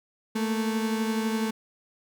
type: beating tone pair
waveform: 35% pulse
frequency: 220 / 232 Hz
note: A3 / A#3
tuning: 0 / -8 cents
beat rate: 12 Hz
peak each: -24 / -32 dBFS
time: 0.35-1.51 s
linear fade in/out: 10 ms
effects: none